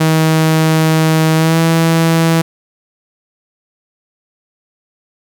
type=tone with pitch glide; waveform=sawtooth; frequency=159 to 164.13 Hz; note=D#3 to E3; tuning=+38 to -7 cents; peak=-5 dBFS; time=0-2.42 s; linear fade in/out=10 ms; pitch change=+55 cents; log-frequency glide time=1.35-1.59 s; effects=none